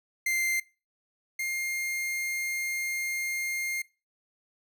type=tone pair in turn; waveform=45% pulse; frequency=2093 / 2120 Hz; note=C7 / C7; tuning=0 / +22 cents; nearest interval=unison; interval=22 cents; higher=second; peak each=-25 / -29 dBFS; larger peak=first; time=0.26-0.6 / 1.39-3.82 s; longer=second; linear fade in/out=5 ms; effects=noise-tail reverb RT60 0.3 s tail -22 dB re dry